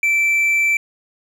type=tone; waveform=triangle; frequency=2332 Hz; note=D7; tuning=13 cents flat; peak=-12 dBFS; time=0.03-0.77 s; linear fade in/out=2 ms; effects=none